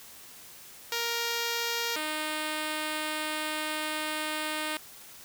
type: tone pair in turn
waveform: 5% pulse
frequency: 467.9 / 308 Hz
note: A#4 / D#4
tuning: +6 / -17 cents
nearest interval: perfect fifth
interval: 723 cents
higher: first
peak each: -17 / -19 dBFS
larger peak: first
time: 0.92-1.96 / 1.96-4.77 s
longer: second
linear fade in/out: 2 ms
effects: white hiss -49 dBFS RMS until 5.24 s